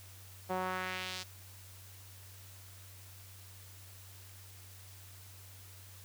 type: tone with band-pass filter sweep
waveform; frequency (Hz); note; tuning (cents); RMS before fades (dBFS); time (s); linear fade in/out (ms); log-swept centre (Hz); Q
sawtooth; 184.9; F#3; -1; -38; 0.49-1.24; 20; 700 to 5100; 1.4
effects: added 95 Hz sine -53 dBFS peak until 6.04 s + white hiss -56 dBFS RMS until 6.04 s